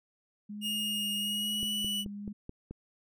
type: tone with vibrato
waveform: sine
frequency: 206.5 Hz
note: G#3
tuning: 10 cents flat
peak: -38 dBFS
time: 0.49-2.33 s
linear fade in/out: 10 ms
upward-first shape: sine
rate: 1.1 Hz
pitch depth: 29 cents each way
type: tone with pitch glide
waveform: 45% pulse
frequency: 2851 to 2953 Hz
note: F7 to F#7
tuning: +35 to -4 cents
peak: -31 dBFS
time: 0.61-2.05 s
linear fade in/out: 50 ms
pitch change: +61 cents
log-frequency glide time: 1.14-1.73 s
type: click train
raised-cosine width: 3 ms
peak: -28 dBFS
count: 6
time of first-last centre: 1.63-2.71 s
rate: 4.63 Hz
effects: none